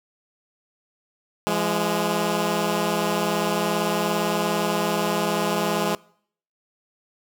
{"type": "tone pair together", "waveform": "10% pulse", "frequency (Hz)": [170.25, 207.7], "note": ["F3", "G#3"], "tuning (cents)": [-44, 0], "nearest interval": "minor third", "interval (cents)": 344, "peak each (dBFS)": [-17, -15], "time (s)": [1.47, 5.95], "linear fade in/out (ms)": 0, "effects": ["noise-tail reverb RT60 0.6 s tail -24 dB re dry"]}